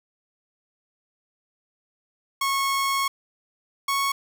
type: tone pair in turn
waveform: sawtooth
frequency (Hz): 1096 / 1105.5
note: C#6 / C#6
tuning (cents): -20 / -5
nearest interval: unison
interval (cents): 15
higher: second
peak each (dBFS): -18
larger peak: neither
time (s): 2.41-3.08 / 3.88-4.12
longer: first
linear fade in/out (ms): 5
effects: 10-bit